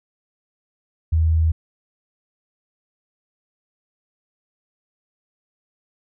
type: tone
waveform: sine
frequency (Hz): 80.5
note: E2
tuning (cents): -41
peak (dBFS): -14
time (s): 1.12-1.52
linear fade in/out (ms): 10
effects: none